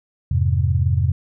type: chord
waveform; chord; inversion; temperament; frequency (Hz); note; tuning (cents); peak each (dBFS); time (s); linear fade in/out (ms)
sine; F minor; none; equal with one note detuned; 86.06 / 103.83 / 130.81; F2 / Ab2 / C3; -25 / 0 / 0; -18 / -21 / -20; 0.31-1.12; 5
effects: none